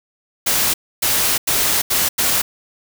white noise bursts at uneven times, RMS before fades -17 dBFS, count 5, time 0.46-0.74 / 1.02-1.38 / 1.47-1.82 / 1.9-2.09 / 2.18-2.42 s, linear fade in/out 10 ms, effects none

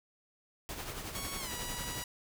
pink noise with tremolo, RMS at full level -39 dBFS, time 0.69-2.03 s, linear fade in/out 0 ms, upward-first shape triangle, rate 11 Hz, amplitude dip 55%
5% pulse tone with pitch glide, 1109 to 971 Hz, C#6 to B5, 0 to -30 cents, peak -28 dBFS, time 1.15-2.04 s, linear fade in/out 2 ms, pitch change -230 cents, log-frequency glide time 1.39-1.5 s
effects none

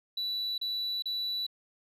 sine tone bursts, 3951 Hz, B7, in tune, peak -28 dBFS, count 3, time 0.17-1.466 s, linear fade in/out 5 ms, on 410 ms, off 33 ms, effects tanh soft clip ceiling -29 dBFS

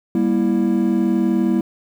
triangle chord, E diminished, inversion first, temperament just, 197.78 / 237.3 / 329.6 Hz, G3 / Bb3 / E4, +16 / +31 / 0 cents, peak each -17 dBFS, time 0.15-1.61 s, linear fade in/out 2 ms, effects tanh soft clip ceiling -4 dBFS + 8-bit

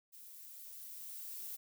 violet noise with level ramp, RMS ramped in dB -55 to -44 dBFS, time 0.12-1.57 s, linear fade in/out 20 ms, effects none

